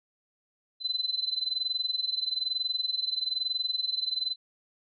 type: tone with amplitude modulation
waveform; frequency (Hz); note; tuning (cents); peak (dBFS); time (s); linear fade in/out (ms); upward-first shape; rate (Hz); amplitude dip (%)
sine; 4040; B7; +39; -24; 0.8-4.36; 50; sine; 21.1; 85
effects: none